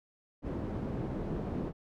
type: low-pass noise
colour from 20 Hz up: white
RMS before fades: -36 dBFS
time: 0.42-1.73 s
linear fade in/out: 50 ms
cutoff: 330 Hz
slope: 12 dB/octave
effects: none